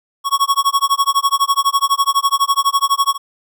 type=tone with tremolo; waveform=square; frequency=1108.7 Hz; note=C#6; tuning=in tune; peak=-10 dBFS; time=0.24-3.18 s; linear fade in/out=50 ms; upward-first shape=sine; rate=12 Hz; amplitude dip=100%; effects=none